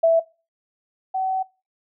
sine tone pair in turn, 659.3 / 757.8 Hz, E5 / F#5, 0 / +41 cents, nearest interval major second, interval 241 cents, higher second, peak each -12 / -21 dBFS, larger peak first, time 0.03-0.2 / 1.14-1.43 s, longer second, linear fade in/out 10 ms, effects noise-tail reverb RT60 0.3 s tail -21 dB re dry

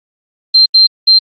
sine tone bursts at uneven times, 4150 Hz, C8, 15 cents flat, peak -3 dBFS, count 3, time 0.54-0.66 / 0.74-0.87 / 1.07-1.19 s, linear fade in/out 10 ms, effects Opus 32 kbps

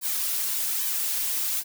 blue noise with flanger, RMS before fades -27 dBFS, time 0.01-1.64 s, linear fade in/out 50 ms, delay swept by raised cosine 1.4 to 6 ms, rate 1.2 Hz, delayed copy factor -0.8, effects none

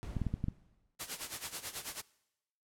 brown noise with exponential decay, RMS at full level -40 dBFS, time 0.03-0.95 s, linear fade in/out 0 ms, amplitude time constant 200 ms
clicks, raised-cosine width 5 ms, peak -21 dBFS, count 6, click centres 0.167 / 0.217 / 0.267 / 0.34 / 0.441 / 0.484 s
white noise with tremolo, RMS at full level -38 dBFS, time 0.99-2.02 s, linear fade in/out 20 ms, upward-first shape sine, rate 9.2 Hz, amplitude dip 80%
effects noise-tail reverb RT60 0.9 s tail -22 dB re dry + low-pass 12000 Hz 12 dB/octave

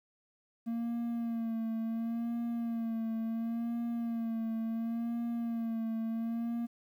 triangle tone with vibrato, 229.7 Hz, A#3, 25 cents flat, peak -30 dBFS, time 0.66-6.67 s, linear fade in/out 20 ms, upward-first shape sine, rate 0.71 Hz, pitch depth 39 cents each way, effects 11-bit

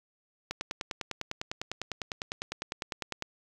click train, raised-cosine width 0.2 ms, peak -16 dBFS, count 28, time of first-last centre 0.51-3.224 s, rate 9.95 Hz, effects 8-bit

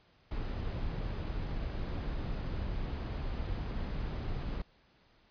brown noise, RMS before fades -36 dBFS, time 0.31-4.62 s, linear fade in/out 5 ms, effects pink hiss -66 dBFS RMS until 5.3 s + resampled to 11025 Hz

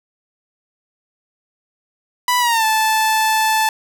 sawtooth tone with pitch glide, 987.8 to 875 Hz, B5 to A5, 0 to -10 cents, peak -10 dBFS, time 2.28-3.69 s, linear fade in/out 2 ms, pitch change -210 cents, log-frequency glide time 2.39-2.65 s, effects none

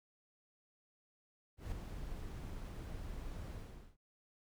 brown noise with ADSR envelope, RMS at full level -40 dBFS, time 1.57-3.97 s, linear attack 150 ms, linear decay 4 ms, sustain -5 dB, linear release 440 ms, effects none

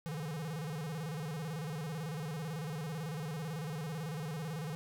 square tone with vibrato, 155.56 Hz, D#3, in tune, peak -38 dBFS, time 0.06-4.75 s, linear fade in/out 0 ms, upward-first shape square, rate 18 Hz, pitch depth 130 cents each way, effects none

